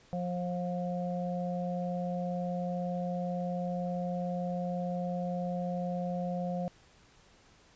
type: harmonic tone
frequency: 177.8 Hz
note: F3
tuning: 31 cents sharp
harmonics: 1 / 3 / 4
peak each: -33 / -37 / -39 dBFS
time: 0.13-6.68 s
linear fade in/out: 0 ms
effects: pink hiss -61 dBFS RMS until 7.75 s + resampled to 16000 Hz